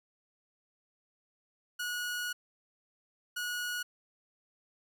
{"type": "tone bursts at uneven times", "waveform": "sawtooth", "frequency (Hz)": 1456, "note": "F#6", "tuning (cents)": -28, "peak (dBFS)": -30, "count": 2, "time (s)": [[1.79, 2.33], [3.36, 3.83]], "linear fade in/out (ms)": 10, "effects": []}